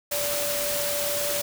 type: tone in noise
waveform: sine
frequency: 580 Hz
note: D5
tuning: 22 cents flat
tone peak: -29 dBFS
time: 0.11-1.42 s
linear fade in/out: 10 ms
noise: white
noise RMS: -28 dBFS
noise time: 0.11-1.42 s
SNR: -4 dB
effects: none